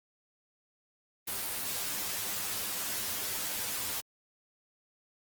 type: noise with comb filter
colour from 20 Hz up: white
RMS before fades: -35 dBFS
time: 1.27-4.01 s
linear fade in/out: 10 ms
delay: 10 ms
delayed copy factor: +0.9
effects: Opus 24 kbps